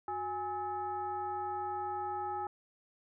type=tone with frequency modulation; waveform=sine; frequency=828 Hz; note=G#5; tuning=5 cents flat; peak=-34 dBFS; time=0.08-2.47 s; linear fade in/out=2 ms; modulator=460 Hz; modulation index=0.81; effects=none